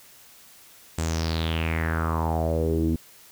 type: tone with low-pass filter sweep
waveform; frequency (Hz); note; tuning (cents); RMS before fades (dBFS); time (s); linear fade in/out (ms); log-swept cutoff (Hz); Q
sawtooth; 81.2; E2; -26; -25; 0.98-2.96; 5; 8000 to 270; 5.3
effects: white hiss -51 dBFS RMS until 3.31 s